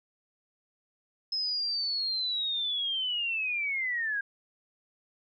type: linear sweep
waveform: sine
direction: down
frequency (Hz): 5160 to 1600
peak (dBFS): -28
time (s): 1.32-4.21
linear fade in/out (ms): 5
effects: none